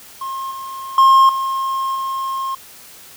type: tone with level steps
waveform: triangle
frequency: 1069 Hz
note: C6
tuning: 37 cents sharp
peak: -21 / -25 / -5 / -16 / -18 dBFS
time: 0.21-2.55 s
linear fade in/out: 5 ms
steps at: 0.51 / 0.98 / 1.29 / 1.95 s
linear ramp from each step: 2 ms
effects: white hiss -41 dBFS RMS until 3.16 s